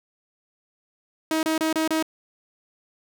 sawtooth tone bursts, 317.6 Hz, D#4, 36 cents sharp, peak -17 dBFS, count 5, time 1.31-2.026 s, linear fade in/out 2 ms, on 120 ms, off 29 ms, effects none

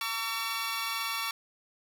15% pulse tone cluster, 910 / 1133 / 1354 Hz, A#5 / C#6 / E6, -42 / +37 / +46 cents, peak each -32 / -27 / -30 dBFS, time 0.01-1.31 s, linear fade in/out 2 ms, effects none

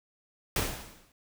pink noise with exponential decay, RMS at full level -26 dBFS, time 0.56-1.12 s, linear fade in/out 2 ms, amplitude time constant 120 ms, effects none

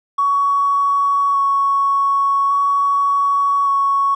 triangle tone with vibrato, 1116 Hz, C#6, 11 cents sharp, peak -9 dBFS, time 0.18-4.15 s, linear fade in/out 10 ms, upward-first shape square, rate 0.43 Hz, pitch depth 9 cents each way, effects tanh soft clip ceiling -11 dBFS + resampled to 22050 Hz

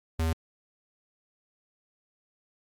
square tone, 81.1 Hz, E2, 28 cents flat, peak -25 dBFS, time 0.19-0.33 s, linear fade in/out 5 ms, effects MP3 96 kbps

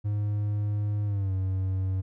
triangle tone with pitch glide, 103.83 to 94.66 Hz, G#2 to F#2, 0 to +40 cents, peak -23 dBFS, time 0.04-2.02 s, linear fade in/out 20 ms, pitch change -160 cents, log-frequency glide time 1.05-1.33 s, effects none

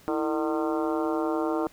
harmonic tone with a mistuned harmonic, 152 Hz, D#3, 40 cents flat, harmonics 2 / 3 / 4 / 5 / 6 / 7 / 8 / 9, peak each -27 / -31 / -33 / -35 / -37 / -38 / -39 / -40 dBFS, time 0.08-1.67 s, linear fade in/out 0 ms, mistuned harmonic 2, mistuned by +120 cents, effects pink hiss -55 dBFS RMS until 1.72 s

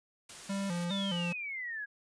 white noise, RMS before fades -47 dBFS, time 0.29-0.85 s, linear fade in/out 5 ms
square tone with vibrato, 185 Hz, F#3, in tune, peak -33 dBFS, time 0.49-1.33 s, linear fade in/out 10 ms, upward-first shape square, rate 2.4 Hz, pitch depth 110 cents each way
sine exponential sweep, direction down, 3721 to 1630 Hz, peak -36 dBFS, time 0.89-1.86 s, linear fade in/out 20 ms
effects resampled to 22050 Hz

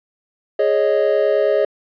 triangle chord, Ab suspended fourth, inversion none, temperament just, 415.3 / 553.7 / 623 Hz, Ab4 / Db5 / Eb5, 0 / -2 / +2 cents, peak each -16 dBFS, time 0.59-1.65 s, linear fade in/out 5 ms, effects resampled to 11025 Hz

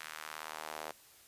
sawtooth tone with high-pass filter sweep, 77.78 Hz, D#2, in tune, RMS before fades -45 dBFS, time 0-0.92 s, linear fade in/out 5 ms, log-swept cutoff 1600 to 630 Hz, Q 1.4, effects white hiss -60 dBFS RMS until 1.27 s + resampled to 32000 Hz

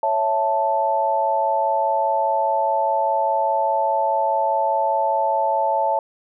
sine chord, A major, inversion first, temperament equal, 554.4 / 659.3 / 880 Hz, C#5 / E5 / A5, 0 / 0 / 0 cents, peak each -24 / -23 / -19 dBFS, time 0.03-5.99 s, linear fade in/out 2 ms, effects none

